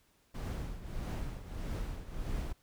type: noise with tremolo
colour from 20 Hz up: brown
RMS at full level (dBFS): -35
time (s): 0.34-2.53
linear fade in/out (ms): 10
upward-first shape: triangle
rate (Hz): 1.6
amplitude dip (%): 75
effects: pink hiss -70 dBFS RMS until 2.62 s